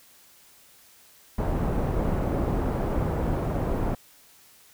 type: low-pass noise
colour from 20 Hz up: pink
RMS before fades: -26 dBFS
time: 1.38-3.95 s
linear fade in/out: 5 ms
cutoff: 750 Hz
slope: 12 dB/octave
effects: white hiss -55 dBFS RMS until 4.73 s